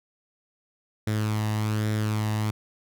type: tone with flanger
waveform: sawtooth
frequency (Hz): 107.3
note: A2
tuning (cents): -43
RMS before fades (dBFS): -26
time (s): 1.07-2.51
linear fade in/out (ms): 5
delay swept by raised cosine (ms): 0.54 to 1.07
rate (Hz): 1.2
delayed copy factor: +0.5
effects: none